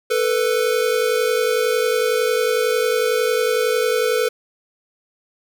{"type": "tone pair together", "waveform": "square", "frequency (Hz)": [442.9, 493.9], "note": ["A4", "B4"], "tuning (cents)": [11, 0], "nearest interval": "major second", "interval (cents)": 189, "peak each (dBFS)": -20, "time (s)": [0.1, 4.29], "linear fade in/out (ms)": 10, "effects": []}